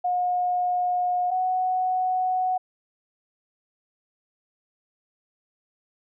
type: tone pair in turn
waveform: sine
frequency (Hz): 720 / 740.2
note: F#5 / F#5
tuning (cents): -47 / 0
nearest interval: unison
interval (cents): 47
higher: second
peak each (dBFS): -21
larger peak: neither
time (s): 0.04-1.31 / 1.31-2.58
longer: neither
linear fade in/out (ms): 10
effects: none